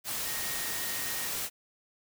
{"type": "tone in noise", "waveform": "sine", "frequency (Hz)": 1864.7, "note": "A#6", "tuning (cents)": 0, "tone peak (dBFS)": -42, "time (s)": [0.23, 1.31], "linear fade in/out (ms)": 50, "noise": "white", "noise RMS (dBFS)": -34, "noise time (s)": [0.04, 1.5], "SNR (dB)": -11, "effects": []}